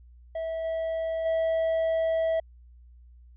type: tone with level steps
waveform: triangle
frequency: 651 Hz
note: E5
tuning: 22 cents flat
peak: -27 / -25 / -21 dBFS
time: 0.35-2.4 s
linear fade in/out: 5 ms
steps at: 0.64 / 1.25 s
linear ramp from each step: 10 ms
effects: added 60 Hz sine -49 dBFS peak until 3.36 s + resampled to 8000 Hz